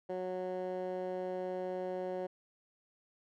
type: tone with band-pass filter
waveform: 15% pulse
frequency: 183.8 Hz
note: F#3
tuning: 11 cents flat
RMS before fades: -38 dBFS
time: 0.09-2.27 s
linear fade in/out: 10 ms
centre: 500 Hz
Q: 1.6
effects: none